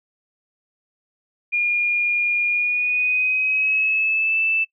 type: tone with pitch glide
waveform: sine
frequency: 2423 to 2642 Hz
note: D#7 to E7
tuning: -47 to +3 cents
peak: -17 dBFS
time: 1.52-4.65 s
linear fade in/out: 20 ms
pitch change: +150 cents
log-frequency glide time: 2.48-4.38 s
effects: noise-tail reverb RT60 0.1 s tail -22 dB re dry